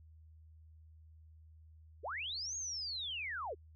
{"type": "linear two-way sweep", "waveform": "sine", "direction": "up then down", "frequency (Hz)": [331.6, 6645, 331.6], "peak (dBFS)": -38, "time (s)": [2.03, 3.55], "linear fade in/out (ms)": 20, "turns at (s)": 2.56, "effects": ["added 79 Hz sine -56 dBFS peak until 3.75 s"]}